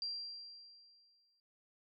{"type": "tone with exponential decay", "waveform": "sine", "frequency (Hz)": 4739, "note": "D8", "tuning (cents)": 15, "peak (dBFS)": -36, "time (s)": [0.02, 1.4], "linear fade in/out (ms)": 1, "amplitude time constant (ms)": 300, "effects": []}